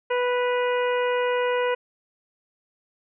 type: harmonic tone with a mistuned harmonic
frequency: 493 Hz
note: B4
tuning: 3 cents flat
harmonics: 1 / 2 / 3 / 4 / 5 / 6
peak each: -22 / -28 / -32 / -34 / -36 / -38 dBFS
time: 0.1-1.75 s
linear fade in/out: 10 ms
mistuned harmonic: 6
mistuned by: -42 cents
effects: none